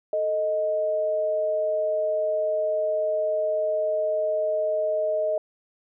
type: tone pair together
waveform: sine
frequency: 440 / 623.6 Hz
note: A4 / D#5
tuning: 0 / +4 cents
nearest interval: tritone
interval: 604 cents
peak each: -31 / -22 dBFS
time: 0.13-5.38 s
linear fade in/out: 2 ms
effects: none